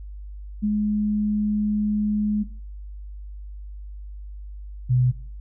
sine tone pair in turn, 210 / 125.66 Hz, G#3 / B2, +19 / +30 cents, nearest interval major sixth, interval 889 cents, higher first, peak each -19 / -16 dBFS, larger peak second, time 0.62-2.44 / 4.89-5.12 s, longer first, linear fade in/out 20 ms, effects noise-tail reverb RT60 0.4 s tail -17 dB re dry + added 50 Hz sine -34 dBFS peak until 5.4 s

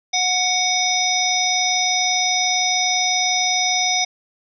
harmonic tone with a mistuned harmonic, 733 Hz, F#5, 16 cents flat, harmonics 1 / 3 / 5 / 7 / 8, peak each -23 / -23 / -23 / -23 / -23 dBFS, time 0.13-4.05 s, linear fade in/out 10 ms, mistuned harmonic 3, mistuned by +27 cents, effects none

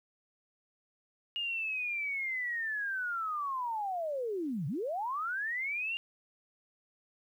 sine linear two-way sweep, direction down then up, 2861 to 126.5 to 2823 Hz, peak -32 dBFS, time 1.36-5.97 s, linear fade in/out 0 ms, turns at 4.67 s, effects 11-bit

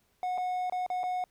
triangle tone with dropouts, 730 Hz, F#5, 24 cents flat, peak -27 dBFS, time 0.23-1.24 s, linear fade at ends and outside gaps 1 ms, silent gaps 0.377-0.381 / 0.698-0.723 / 0.864-0.901 / 1.033-1.038 s, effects pink hiss -71 dBFS RMS until 1.3 s

